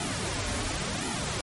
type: noise with flanger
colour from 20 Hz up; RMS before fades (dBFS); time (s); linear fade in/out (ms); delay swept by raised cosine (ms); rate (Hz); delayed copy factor
pink; -31; 0-1.41; 2; 1.8 to 6.1; 0.93; -1
effects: MP3 48 kbps